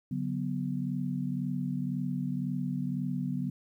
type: chord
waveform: sine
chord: B minor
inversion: first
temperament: equal with one note detuned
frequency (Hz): 143.06 / 185 / 246.9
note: D3 / F#3 / B3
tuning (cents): -45 / 0 / 0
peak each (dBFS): -34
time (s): 0.11-3.5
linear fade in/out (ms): 5
effects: 11-bit